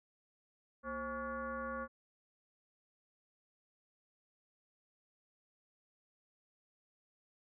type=tone with frequency modulation; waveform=sine; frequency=830.6 Hz; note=G#5; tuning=in tune; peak=-38 dBFS; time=0.83-1.88 s; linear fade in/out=50 ms; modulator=298 Hz; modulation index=2.2; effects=none